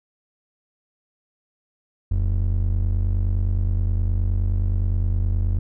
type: ring-modulated tone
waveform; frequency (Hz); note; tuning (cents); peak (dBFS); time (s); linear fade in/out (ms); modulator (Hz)
triangle; 65.41; C2; 0; -13; 2.11-5.59; 5; 24.8
effects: none